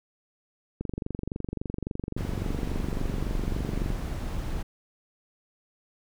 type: click train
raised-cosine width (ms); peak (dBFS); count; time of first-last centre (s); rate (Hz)
3; -18; 74; 0.81-3.903; 23.6
type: noise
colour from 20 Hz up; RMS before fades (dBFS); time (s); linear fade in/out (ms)
brown; -31; 2.17-4.63; 10
effects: none